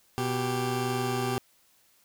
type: tone pair together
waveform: 20% pulse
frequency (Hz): 123.47 / 392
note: B2 / G4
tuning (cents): 0 / 0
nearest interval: octave + minor sixth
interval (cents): 2000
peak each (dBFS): -25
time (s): 0.18-1.38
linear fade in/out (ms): 0
effects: white hiss -64 dBFS RMS until 2.04 s